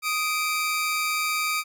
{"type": "tone pair together", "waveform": "sawtooth", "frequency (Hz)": [1244.5, 2328], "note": ["D#6", "D7"], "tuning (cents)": [0, -16], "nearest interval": "major seventh", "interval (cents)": 1084, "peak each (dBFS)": -23, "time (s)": [0.02, 1.64], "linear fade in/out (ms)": 50, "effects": []}